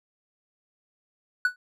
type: tone with exponential decay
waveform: triangle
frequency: 1480 Hz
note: F#6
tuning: in tune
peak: -14 dBFS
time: 1.45-1.56 s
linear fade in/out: 2 ms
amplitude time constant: 22 ms
effects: none